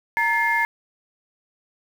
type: tone cluster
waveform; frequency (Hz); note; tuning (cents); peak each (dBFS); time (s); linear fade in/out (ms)
sine; 927 / 1730 / 2120; A#5 / A6 / C7; -10 / -30 / +22; -22; 0.17-0.65; 0
effects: tanh soft clip ceiling -8 dBFS + 7-bit